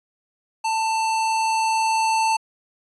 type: tone with level ramp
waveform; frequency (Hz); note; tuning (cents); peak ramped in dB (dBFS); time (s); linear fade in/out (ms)
square; 889; A5; +18; -21 to -18; 0.64-2.37; 10
effects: resampled to 24000 Hz